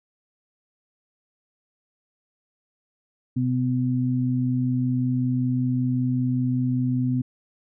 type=tone pair together; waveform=sine; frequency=127.2 / 252.4 Hz; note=C3 / B3; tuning=-48 / +38 cents; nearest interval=octave; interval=1186 cents; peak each=-23 dBFS; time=3.36-7.22 s; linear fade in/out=10 ms; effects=none